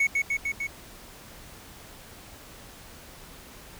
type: tone with echo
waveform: triangle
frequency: 2215 Hz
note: C#7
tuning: 2 cents flat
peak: -18 dBFS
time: 0-0.07 s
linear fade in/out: 5 ms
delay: 150 ms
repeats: 4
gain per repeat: -2 dB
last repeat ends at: 0.67 s
effects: pink hiss -47 dBFS RMS until 3.79 s